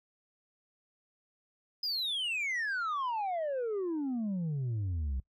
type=exponential sweep; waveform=sine; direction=down; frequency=5070 to 61.74 Hz; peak=-28 dBFS; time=1.83-5.2 s; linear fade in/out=5 ms; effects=noise-tail reverb RT60 0.1 s tail -22 dB re dry + tanh soft clip ceiling -30 dBFS